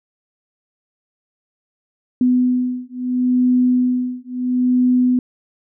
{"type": "beating tone pair", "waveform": "sine", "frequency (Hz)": [249.9, 250.64], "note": ["B3", "B3"], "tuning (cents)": [21, 26], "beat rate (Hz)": 0.74, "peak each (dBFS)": -17, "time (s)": [2.21, 5.19], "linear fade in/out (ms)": 2, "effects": []}